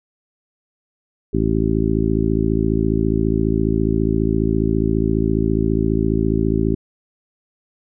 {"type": "harmonic tone", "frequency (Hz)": 54.7, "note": "A1", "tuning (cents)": -9, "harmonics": [1, 2, 3, 4, 5, 6, 7], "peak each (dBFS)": [-23, -23, -23, -23, -23, -23, -23], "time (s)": [1.33, 6.75], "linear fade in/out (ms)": 10, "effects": []}